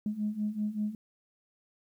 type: beating tone pair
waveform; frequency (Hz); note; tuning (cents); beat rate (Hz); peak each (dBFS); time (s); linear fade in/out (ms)
sine; 207.7 / 212.9; G#3 / G#3; 0 / +43; 5.2; -34 / -31; 0.06-0.95; 2
effects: tanh soft clip ceiling -22 dBFS + 11-bit